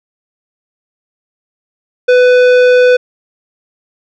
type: tone with tanh clipping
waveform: sine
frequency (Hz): 498.4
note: B4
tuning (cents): +16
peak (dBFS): -6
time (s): 2.08-2.97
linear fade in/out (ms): 10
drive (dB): 14
effects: none